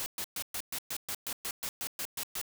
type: noise bursts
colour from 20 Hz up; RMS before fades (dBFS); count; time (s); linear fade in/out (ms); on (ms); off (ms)
white; -36; 14; 0-2.414; 0; 61; 120
effects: none